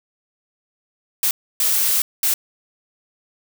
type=noise bursts at uneven times; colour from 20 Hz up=blue; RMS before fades=-18 dBFS; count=3; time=1.23-1.31 / 1.6-2.02 / 2.23-2.34 s; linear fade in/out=2 ms; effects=none